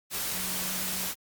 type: tone in noise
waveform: sine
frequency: 185 Hz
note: F#3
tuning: in tune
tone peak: -41 dBFS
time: 0.31-1.11 s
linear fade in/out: 50 ms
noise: white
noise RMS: -32 dBFS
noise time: 0.1-1.15 s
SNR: -12 dB
effects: Opus 48 kbps